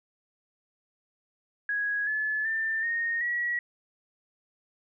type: tone with pitch steps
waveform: sine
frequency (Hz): 1661.2 / 1722.8 / 1786.6 / 1852.8 / 1921.5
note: G#6 / A6 / A6 / A#6 / B6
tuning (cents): 0 / -37 / +26 / -11 / -48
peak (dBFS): -26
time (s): 1.69-3.59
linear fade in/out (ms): 2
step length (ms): 380
effects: none